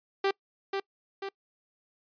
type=tone with echo; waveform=sawtooth; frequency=392 Hz; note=G4; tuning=in tune; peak=-20 dBFS; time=0.24-0.31 s; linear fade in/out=5 ms; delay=490 ms; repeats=2; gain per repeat=-5 dB; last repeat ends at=1.29 s; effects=noise-tail reverb RT60 0.1 s tail -25 dB re dry + resampled to 11025 Hz